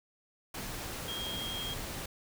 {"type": "tone in noise", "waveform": "sine", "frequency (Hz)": 3239, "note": "G#7", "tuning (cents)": -44, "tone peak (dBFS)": -37, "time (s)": [1.08, 1.74], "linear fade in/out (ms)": 5, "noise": "pink", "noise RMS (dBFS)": -40, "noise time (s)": [0.54, 2.06], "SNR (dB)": 0, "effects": []}